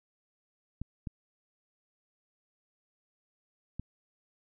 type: clicks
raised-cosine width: 5 ms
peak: -24 dBFS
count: 3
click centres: 0.816 / 1.072 / 3.796 s
effects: none